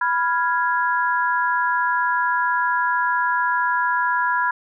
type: chord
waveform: sine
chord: F diminished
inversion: second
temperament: equal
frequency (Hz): 987.8 / 1396.9 / 1661.2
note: Cb6 / F6 / Ab6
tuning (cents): 0 / 0 / 0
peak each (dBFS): -20 / -24 / -23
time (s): 0.01-4.51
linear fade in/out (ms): 5
effects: none